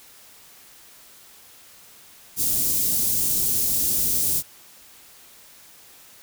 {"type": "band-stop noise", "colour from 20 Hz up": "white", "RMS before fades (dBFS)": -22, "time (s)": [2.36, 4.43], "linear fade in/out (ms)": 50, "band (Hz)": [290, 7000], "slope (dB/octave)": 12, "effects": ["white hiss -49 dBFS RMS until 6.22 s"]}